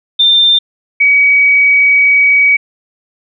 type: tone pair in turn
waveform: sine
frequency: 3591 / 2266 Hz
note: A7 / C#7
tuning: +35 / +37 cents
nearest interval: minor sixth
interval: 798 cents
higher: first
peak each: -5 dBFS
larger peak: neither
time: 0.19-0.59 / 1-2.57 s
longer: second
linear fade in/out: 10 ms
effects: none